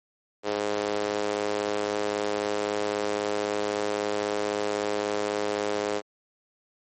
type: tone with high-pass filter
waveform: sawtooth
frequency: 103.8 Hz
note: G#2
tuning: in tune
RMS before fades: -28 dBFS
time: 0.43-6.02 s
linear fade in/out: 50 ms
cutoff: 440 Hz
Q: 2.4
effects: MP3 32 kbps